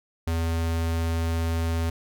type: tone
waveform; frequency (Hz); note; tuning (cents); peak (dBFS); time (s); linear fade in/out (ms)
square; 82.6; E2; +4; -24; 0.27-1.9; 5
effects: none